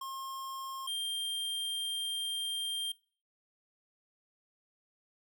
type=tone pair in turn; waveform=square; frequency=1071 / 3185 Hz; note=C6 / G7; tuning=+40 / +27 cents; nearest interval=octave + perfect fifth; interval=1887 cents; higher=second; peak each=-39 / -34 dBFS; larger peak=second; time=0.01-0.87 / 0.87-2.92 s; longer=second; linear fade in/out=5 ms; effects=noise-tail reverb RT60 0.4 s tail -21 dB re dry